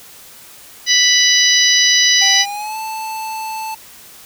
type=harmonic tone; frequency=987.8 Hz; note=B5; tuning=in tune; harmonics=2 / 3 / 4 / 5 / 6; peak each=-16 / -16 / -16 / -16 / -16 dBFS; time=0.86-2.46 s; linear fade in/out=50 ms
type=tone with pitch glide; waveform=square; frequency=784 to 880 Hz; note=G5 to A5; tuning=0 to 0 cents; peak=-23 dBFS; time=2.21-3.75 s; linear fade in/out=10 ms; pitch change=+200 cents; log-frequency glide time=2.36-2.78 s
effects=white hiss -40 dBFS RMS until 4.25 s